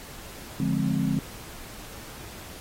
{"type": "chord", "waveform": "sine", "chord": "D half-diminished seventh", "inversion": "none", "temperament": "just", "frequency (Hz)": [146.83, 176.2, 211.4, 264.3], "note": ["D3", "F3", "Ab3", "C4"], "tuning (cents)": [0, 16, 31, 18], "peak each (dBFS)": -28, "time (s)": [0.6, 1.19], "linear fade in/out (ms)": 2, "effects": ["pink hiss -43 dBFS RMS until 2.6 s", "AAC 48 kbps"]}